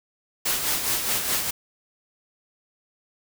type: noise with tremolo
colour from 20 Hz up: white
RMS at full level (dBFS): -23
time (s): 0.45-1.51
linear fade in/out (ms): 10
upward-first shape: sine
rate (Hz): 4.8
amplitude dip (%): 50
effects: none